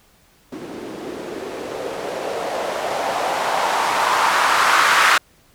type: noise with low-pass filter sweep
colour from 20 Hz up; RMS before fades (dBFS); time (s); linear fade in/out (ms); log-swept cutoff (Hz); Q
violet; -20; 0.52-5.18; 5; 290 to 1400; 2.3
effects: pink hiss -55 dBFS RMS until 5.54 s